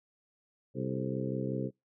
harmonic tone with a mistuned harmonic, 65.41 Hz, C2, in tune, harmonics 2 / 3 / 4 / 5 / 6 / 7 / 8, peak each -36 / -38 / -39 / -40 / -41 / -41 / -42 dBFS, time 0.74-1.71 s, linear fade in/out 50 ms, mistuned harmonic 7, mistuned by -74 cents, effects noise-tail reverb RT60 0.2 s tail -26 dB re dry

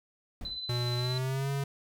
brown noise with exponential decay, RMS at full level -37 dBFS, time 0.41-0.71 s, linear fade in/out 1 ms, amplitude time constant 64 ms
sine tone with tremolo, 4023 Hz, B7, 31 cents sharp, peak -33 dBFS, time 0.45-1.18 s, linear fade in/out 2 ms, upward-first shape triangle, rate 17 Hz, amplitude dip 50%
square tone with pitch glide, 121.7 to 138.99 Hz, B2 to C#3, -25 to +5 cents, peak -30 dBFS, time 0.69-1.64 s, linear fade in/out 5 ms, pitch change +230 cents, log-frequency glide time 0.96-1.5 s
effects none

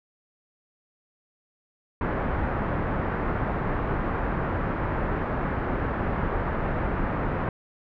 pink low-pass noise, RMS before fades -27 dBFS, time 2.01-7.49 s, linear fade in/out 2 ms, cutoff 1700 Hz, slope 24 dB/octave, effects none

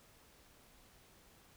silence, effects pink hiss -64 dBFS RMS until 1.56 s

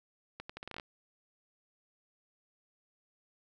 accelerating click train, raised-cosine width 0.3 ms, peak -26 dBFS, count 10, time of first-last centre 0.4-0.798 s, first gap 95 ms, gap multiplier 0.79, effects none

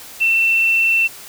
sine tone with quantisation, 2688 Hz, E7, 33 cents sharp, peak -12 dBFS, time 0.2-1.08 s, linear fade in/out 20 ms, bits 7, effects white hiss -37 dBFS RMS until 1.28 s

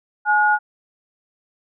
sine tone pair together, 844 / 1441.7 Hz, G#5 / F#6, +28 / -45 cents, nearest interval major sixth, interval 927 cents, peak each -16 dBFS, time 0.25-0.59 s, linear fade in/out 50 ms, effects none

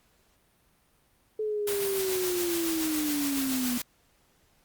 sine linear sweep, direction down, 433.6 to 241.2 Hz, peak -27 dBFS, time 1.39-3.78 s, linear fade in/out 5 ms
white noise with tremolo, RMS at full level -32 dBFS, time 1.67-3.82 s, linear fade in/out 5 ms, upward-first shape sine, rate 7.1 Hz, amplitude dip 30%
effects pink hiss -66 dBFS RMS until 4.64 s + Opus 48 kbps

